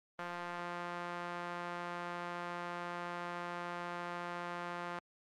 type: tone with band-pass filter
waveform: sawtooth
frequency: 174.61 Hz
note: F3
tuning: in tune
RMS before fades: -42 dBFS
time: 0.19-4.99 s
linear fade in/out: 0 ms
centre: 1200 Hz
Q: 1.2
effects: Opus 32 kbps